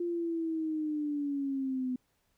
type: linear sweep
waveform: sine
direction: down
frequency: 349 to 250.8 Hz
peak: -30 dBFS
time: 0-1.96 s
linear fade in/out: 5 ms
effects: pink hiss -75 dBFS RMS until 2.37 s